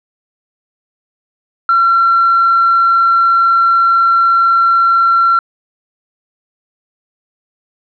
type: tone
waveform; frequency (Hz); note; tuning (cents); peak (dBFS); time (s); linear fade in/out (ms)
sine; 1361; F6; -45; -6; 1.69-5.39; 2
effects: tanh soft clip ceiling -3 dBFS